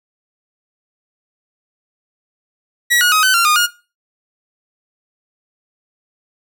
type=tone with pitch steps; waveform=sawtooth; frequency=1925 / 1448 / 1263 / 1520 / 1378 / 1222 / 1429 Hz; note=B6 / F#6 / D#6 / F#6 / F6 / D#6 / F6; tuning=-45 / -38 / +26 / +46 / -24 / -32 / +39 cents; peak=-7 dBFS; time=2.9-3.67 s; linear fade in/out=20 ms; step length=110 ms; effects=noise-tail reverb RT60 0.3 s tail -18 dB re dry